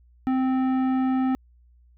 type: tone with tanh clipping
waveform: sine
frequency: 260.5 Hz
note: C4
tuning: 7 cents flat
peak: -22 dBFS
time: 0.27-1.35 s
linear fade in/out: 0 ms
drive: 13 dB
effects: added 60 Hz sine -53 dBFS peak until 1.97 s